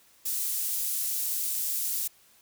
pink high-pass noise, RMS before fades -30 dBFS, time 0.25-2.08 s, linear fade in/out 10 ms, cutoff 10000 Hz, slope 12 dB/octave, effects white hiss -60 dBFS RMS until 2.41 s

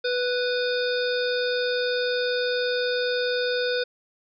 harmonic tone with a mistuned harmonic, 493.9 Hz, B4, in tune, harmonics 1 / 3 / 5 / 7 / 9 / 10, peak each -24 / -29 / -38 / -33 / -36 / -36 dBFS, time 0.04-3.84 s, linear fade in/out 10 ms, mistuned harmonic 7, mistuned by +84 cents, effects none

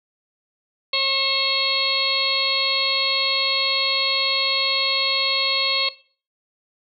harmonic tone with a mistuned harmonic, 542 Hz, C#5, 39 cents flat, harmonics 1 / 2 / 4 / 5 / 6 / 7 / 8, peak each -29 / -30 / -27 / -27 / -26 / -27 / -22 dBFS, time 0.93-5.89 s, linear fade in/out 5 ms, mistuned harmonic 5, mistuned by -31 cents, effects noise-tail reverb RT60 0.4 s tail -17 dB re dry

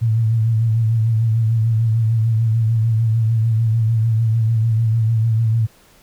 sine tone with vibrato, 112.6 Hz, A2, 40 cents sharp, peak -13 dBFS, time 0.01-5.67 s, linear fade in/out 20 ms, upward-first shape sine, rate 6.7 Hz, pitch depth 50 cents each way, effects pink hiss -51 dBFS RMS until 6.02 s

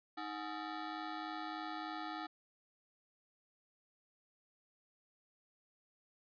20% pulse ring-modulated tone, 523.3 Hz, C5, in tune, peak -33 dBFS, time 0.17-2.27 s, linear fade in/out 10 ms, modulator 210 Hz, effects resampled to 11025 Hz

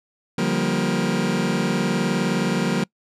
sawtooth chord, G minor seventh, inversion second, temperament just, 147 / 176.4 / 196 / 235.2 Hz, D3 / F3 / G3 / Bb3, +2 / +18 / 0 / +16 cents, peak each -24 / -20 / -21 / -20 dBFS, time 0.38-2.84 s, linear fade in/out 5 ms, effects noise-tail reverb RT60 0.1 s tail -25 dB re dry + low-pass 8000 Hz 12 dB/octave

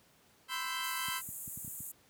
20% pulse chord, C major seventh, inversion third, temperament equal with one note detuned, 998.1 / 1046.5 / 1318.5 / 1568 Hz, B5 / C6 / E6 / G6, +18 / 0 / 0 / 0 cents, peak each -36 dBFS, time 0.48-1.22 s, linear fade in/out 50 ms
white band-pass noise, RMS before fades -44 dBFS, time 0.83-1.92 s, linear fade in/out 10 ms, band 6800 to 16000 Hz, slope 96 dB/octave
clicks, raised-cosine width 5 ms, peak -34 dBFS, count 7, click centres 1.085 / 1.289 / 1.478 / 1.575 / 1.647 / 1.678 / 1.805 s
effects pink hiss -65 dBFS RMS until 2.09 s + high-pass 100 Hz 12 dB/octave

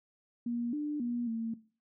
sine tone with pitch steps, 237.6 / 297 / 239.9 / 227 Hz, A#3 / D4 / A#3 / A#3, +33 / +20 / +50 / -46 cents, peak -31 dBFS, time 0.46-1.54 s, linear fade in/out 5 ms, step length 270 ms, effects noise-tail reverb RT60 0.4 s tail -18 dB re dry

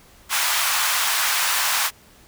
pink high-pass noise, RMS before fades -21 dBFS, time 0.29-1.91 s, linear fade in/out 50 ms, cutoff 920 Hz, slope 24 dB/octave, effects pink hiss -51 dBFS RMS until 2.27 s

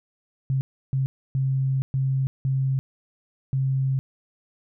sine tone bursts at uneven times, 133.6 Hz, C3, 36 cents sharp, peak -20 dBFS, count 6, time 0.5-0.61 / 0.93-1.06 / 1.35-1.82 / 1.94-2.27 / 2.45-2.79 / 3.53-3.99 s, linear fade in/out 0 ms, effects none

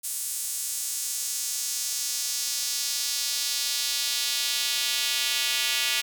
square tone with high-pass filter sweep, 130.3 Hz, C3, 7 cents flat, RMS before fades -28 dBFS, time 0.03-6.02 s, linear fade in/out 20 ms, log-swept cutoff 8700 to 2800 Hz, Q 1.5, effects none

